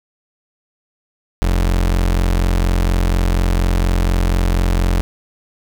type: tone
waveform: 35% pulse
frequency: 44.18 Hz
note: F1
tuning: 21 cents sharp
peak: -11 dBFS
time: 1.42-5.01 s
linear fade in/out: 0 ms
effects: none